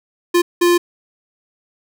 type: tone bursts at uneven times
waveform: square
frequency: 349.1 Hz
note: F4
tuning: 1 cent flat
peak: -11 dBFS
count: 2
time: 0.34-0.42 / 0.61-0.78 s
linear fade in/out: 10 ms
effects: none